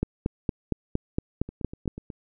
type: two click trains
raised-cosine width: 3 ms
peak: -24 / -11 dBFS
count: 6 / 9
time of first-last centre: 1.49-2.102 / 0.03-1.878 s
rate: 8.17 / 4.33 Hz
effects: none